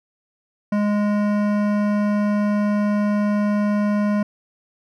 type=tone with hard clipping; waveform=sine; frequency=207.1 Hz; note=G#3; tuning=5 cents flat; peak=-19 dBFS; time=0.72-4.23 s; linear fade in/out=5 ms; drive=15 dB; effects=none